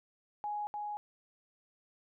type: tone with echo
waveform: sine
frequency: 833 Hz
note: G#5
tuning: 5 cents sharp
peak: -34 dBFS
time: 0.44-0.67 s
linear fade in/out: 0 ms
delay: 300 ms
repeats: 1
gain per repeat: -2 dB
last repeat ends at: 0.97 s
effects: none